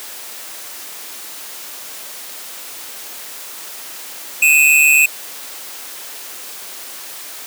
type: tone pair together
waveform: square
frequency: 2501 / 2648 Hz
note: D#7 / E7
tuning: +8 / +7 cents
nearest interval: minor second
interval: 99 cents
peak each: -12 dBFS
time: 4.42-5.06 s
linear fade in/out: 5 ms
effects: white hiss -32 dBFS RMS until 7.46 s + high-pass 300 Hz 12 dB/octave